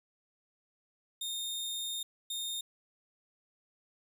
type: tone bursts at uneven times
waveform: sawtooth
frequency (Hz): 3663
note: A#7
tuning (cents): -31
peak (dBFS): -32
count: 2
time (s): 1.21-2.03 / 2.3-2.61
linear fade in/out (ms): 5
effects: none